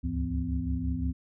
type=tone cluster; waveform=sine; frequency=68.3 / 74.1 / 102.2 / 167.8 / 255.5 Hz; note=C#2 / D2 / G#2 / E3 / C4; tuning=-25 / +16 / -27 / +31 / -41 cents; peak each=-34 / -32 / -37 / -36 / -33 dBFS; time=0.03-1.13 s; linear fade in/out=20 ms; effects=none